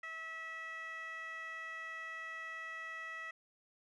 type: tone with band-pass filter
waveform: 15% pulse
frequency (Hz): 649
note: E5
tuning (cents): -27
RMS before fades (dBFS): -45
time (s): 0.03-3.31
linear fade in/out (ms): 5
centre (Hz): 1800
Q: 3.4
effects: none